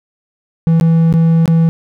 triangle tone with dropouts, 164.3 Hz, E3, 5 cents flat, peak -5 dBFS, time 0.67-1.69 s, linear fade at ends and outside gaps 0 ms, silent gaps 0.799-0.811 / 1.126-1.139 / 1.457-1.478 s, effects none

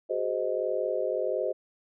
sine chord, Ab dominant seventh, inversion third, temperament just, 373.8 / 415.3 / 519.1 / 623 Hz, Gb4 / Ab4 / C5 / Eb5, +18 / 0 / -14 / +2 cents, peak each -33 / -34 / -30 / -31 dBFS, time 0.09-1.53 s, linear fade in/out 20 ms, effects none

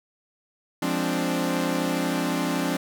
sawtooth chord, D half-diminished seventh, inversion first, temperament equal, 174.61 / 207.7 / 261.6 / 293.7 Hz, F3 / Ab3 / C4 / D4, 0 / 0 / 0 / 0 cents, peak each -25 / -29 / -24 / -24 dBFS, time 0.82-2.77 s, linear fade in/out 5 ms, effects none

